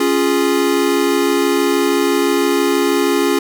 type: chord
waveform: square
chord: Db major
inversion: none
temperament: equal with one note detuned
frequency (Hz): 276.2 / 349.2 / 415.3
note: Db4 / F4 / Ab4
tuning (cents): -6 / 0 / 0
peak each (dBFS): -18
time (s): 0-3.39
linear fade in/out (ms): 5
effects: none